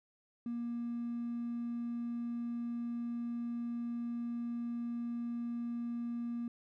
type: tone with hard clipping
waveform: triangle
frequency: 236.7 Hz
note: A#3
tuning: 27 cents sharp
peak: -36 dBFS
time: 0.46-6.48 s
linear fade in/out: 2 ms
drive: 4 dB
effects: none